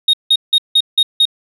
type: tone bursts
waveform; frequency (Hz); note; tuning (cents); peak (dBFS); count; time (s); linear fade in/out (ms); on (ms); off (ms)
sine; 3729; A#7; 0; -5; 6; 0.08-1.254; 5; 54; 170
effects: tanh soft clip ceiling -6 dBFS